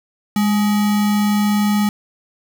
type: tone with sample-and-hold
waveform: sine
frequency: 206.6 Hz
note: G#3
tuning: 9 cents flat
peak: -13 dBFS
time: 0.36-1.89 s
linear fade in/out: 2 ms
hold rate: 1050 Hz
effects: none